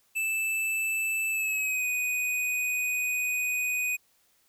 square tone with pitch glide, 2637 to 2489 Hz, E7 to D#7, 0 to 0 cents, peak -27 dBFS, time 0.15-3.97 s, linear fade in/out 20 ms, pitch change -100 cents, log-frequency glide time 1.3-1.87 s, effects white hiss -67 dBFS RMS until 4.48 s

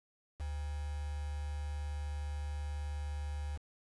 sine tone with quantisation, 73.42 Hz, D2, in tune, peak -36 dBFS, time 0.39-3.58 s, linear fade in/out 20 ms, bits 8, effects resampled to 24000 Hz

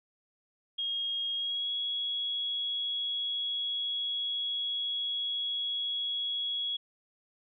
sine tone with pitch glide, 3262 to 3338 Hz, G#7 to G#7, -32 to +8 cents, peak -30 dBFS, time 0.78-6.77 s, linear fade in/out 10 ms, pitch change +40 cents, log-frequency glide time 1.35-1.7 s, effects none

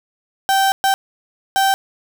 35% pulse tone bursts at uneven times, 778 Hz, G5, 13 cents flat, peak -11 dBFS, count 3, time 0.49-0.72 / 0.84-0.94 / 1.56-1.74 s, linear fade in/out 0 ms, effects none

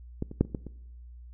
clicks, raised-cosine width 3 ms, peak -17 / -26 / -8 / -29 / -18 / -26 dBFS, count 6, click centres 0.224 / 0.314 / 0.41 / 0.45 / 0.548 / 0.667 s, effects noise-tail reverb RT60 1.0 s tail -23 dB re dry + added 60 Hz sine -44 dBFS peak until 1.33 s

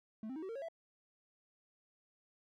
triangle tone with pitch steps, 218.3 / 262.6 / 315.9 / 380.1 / 457.2 / 550.1 / 661.8 Hz, A3 / C4 / D#4 / F#4 / A#4 / C#5 / E5, -13 / +6 / +26 / +47 / -34 / -13 / +7 cents, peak -39 dBFS, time 0.23-0.685 s, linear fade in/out 2 ms, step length 65 ms, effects none

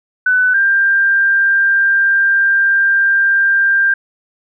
sine tone pair in turn, 1500 / 1589.2 Hz, F#6 / G6, +23 / +23 cents, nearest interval minor second, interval 100 cents, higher second, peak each -9 dBFS, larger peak neither, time 0.26-0.54 / 0.54-3.94 s, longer second, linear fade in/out 5 ms, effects none

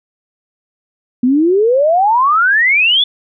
sine exponential sweep, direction up, 240.1 to 3520 Hz, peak -8 dBFS, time 1.23-3.04 s, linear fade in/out 5 ms, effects none

